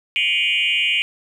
sine tone with frequency modulation, 2637 Hz, E7, in tune, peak -15 dBFS, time 0.16-1.02 s, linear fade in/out 0 ms, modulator 165 Hz, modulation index 2.5, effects tanh soft clip ceiling -11 dBFS + 9-bit

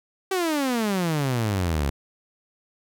sawtooth exponential sweep, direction down, 390 to 66.7 Hz, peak -18 dBFS, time 0.31-1.9 s, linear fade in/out 5 ms, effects none

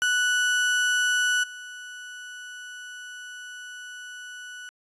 35% pulse tone with level steps, 1480 Hz, F#6, in tune, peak -19 / -36 dBFS, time 0.02-4.69 s, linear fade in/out 0 ms, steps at 1.43 s, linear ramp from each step 10 ms, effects resampled to 22050 Hz

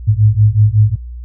sine beating tone pair, 103.83 / 109.23 Hz, G#2 / A2, 0 / -12 cents, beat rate 5.4 Hz, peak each -10 dBFS, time 0.07-0.96 s, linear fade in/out 20 ms, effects added 60 Hz sine -25 dBFS peak until 1.24 s

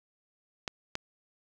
clicks, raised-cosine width 0.2 ms, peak -15 dBFS, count 2, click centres 0.678 / 0.954 s, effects none

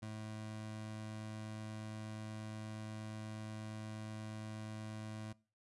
25% pulse tone, 108.4 Hz, A2, 25 cents flat, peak -40 dBFS, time 0.02-5.33 s, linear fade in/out 10 ms, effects noise-tail reverb RT60 0.4 s tail -23 dB re dry + resampled to 24000 Hz

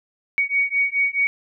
sine beating tone pair, 2241 / 2245.7 Hz, C#7 / C#7, +18 / +22 cents, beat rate 4.7 Hz, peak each -21 dBFS, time 0.38-1.27 s, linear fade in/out 0 ms, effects none

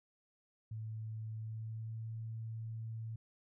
sine tone with pitch glide, 110 to 112.25 Hz, A2 to A2, 0 to +35 cents, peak -40 dBFS, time 0.71-3.16 s, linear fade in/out 5 ms, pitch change +35 cents, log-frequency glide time 1.37-2.07 s, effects none

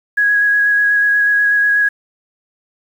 sine tone with vibrato, 1661.2 Hz, G#6, in tune, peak -10 dBFS, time 0.17-1.89 s, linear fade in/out 10 ms, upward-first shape square, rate 8.2 Hz, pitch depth 10 cents each way, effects 7-bit

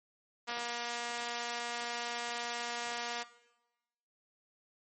sawtooth tone with high-pass filter, 238 Hz, A#3, 36 cents sharp, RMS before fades -38 dBFS, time 0.47-3.24 s, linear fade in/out 20 ms, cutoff 910 Hz, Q 0.86, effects noise-tail reverb RT60 1.0 s tail -17 dB re dry + MP3 32 kbps

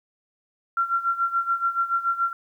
sine tone with tremolo, 1369 Hz, F6, 35 cents flat, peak -18 dBFS, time 0.77-2.33 s, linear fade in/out 2 ms, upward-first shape sine, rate 7 Hz, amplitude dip 80%, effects 10-bit

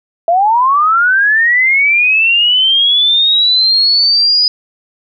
sine linear sweep, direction up, 656 to 4978 Hz, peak -7 dBFS, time 0.28-4.48 s, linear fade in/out 2 ms, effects none

